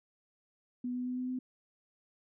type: tone with pitch steps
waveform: sine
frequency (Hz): 247.2 / 249.1 / 250.9 / 252.8 / 254.7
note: B3 / B3 / B3 / B3 / C4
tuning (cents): +2 / +15 / +28 / +41 / -46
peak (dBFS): -33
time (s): 0.84-1.39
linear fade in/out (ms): 5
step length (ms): 110
effects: none